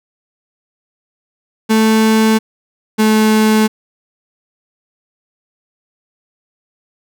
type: tone pair in turn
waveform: 35% pulse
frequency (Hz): 220 / 216.7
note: A3 / A3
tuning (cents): 0 / -26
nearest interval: unison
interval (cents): 26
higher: first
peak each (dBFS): -7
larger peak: neither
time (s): 1.69-2.39 / 2.98-3.68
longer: neither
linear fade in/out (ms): 20
effects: none